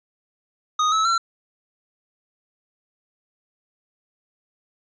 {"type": "tone with pitch steps", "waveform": "square", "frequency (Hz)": [1244.5, 1298.8, 1355.6], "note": ["D#6", "E6", "E6"], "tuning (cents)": [0, -26, 48], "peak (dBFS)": -18, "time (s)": [0.79, 1.18], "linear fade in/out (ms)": 5, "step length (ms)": 130, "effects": ["resampled to 16000 Hz"]}